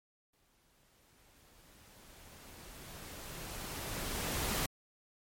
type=noise with exponential growth; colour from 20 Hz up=pink; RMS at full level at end=-33 dBFS; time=0.33-4.66 s; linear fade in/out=5 ms; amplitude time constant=940 ms; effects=MP3 64 kbps